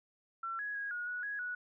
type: tone with pitch steps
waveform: sine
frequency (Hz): 1350 / 1672 / 1647 / 1444 / 1466 / 1664 / 1468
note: E6 / G#6 / G#6 / F#6 / F#6 / G#6 / F#6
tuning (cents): +41 / +11 / -15 / -43 / -16 / +3 / -14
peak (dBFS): -36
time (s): 0.43-1.55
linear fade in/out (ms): 5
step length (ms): 160
effects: none